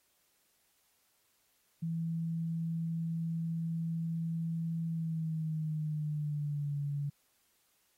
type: tone with pitch glide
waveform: sine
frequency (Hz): 164.81 to 143.48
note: E3 to D3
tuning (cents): 0 to -40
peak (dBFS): -32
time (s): 1.82-7.1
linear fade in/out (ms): 10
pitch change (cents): -240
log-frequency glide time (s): 4.87-6.78
effects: white hiss -73 dBFS RMS until 7.97 s + AAC 48 kbps